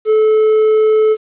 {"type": "tone", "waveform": "triangle", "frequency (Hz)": 433.8, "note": "A4", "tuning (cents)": -25, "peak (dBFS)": -6, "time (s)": [0.05, 1.17], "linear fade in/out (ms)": 50, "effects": ["resampled to 8000 Hz", "8-bit"]}